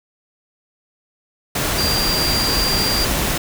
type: tone in noise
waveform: sine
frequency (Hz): 4746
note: D8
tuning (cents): +17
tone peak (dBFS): -19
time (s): 1.78-3.05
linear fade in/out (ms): 5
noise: pink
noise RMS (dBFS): -20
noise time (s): 1.55-3.38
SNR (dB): -2
effects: none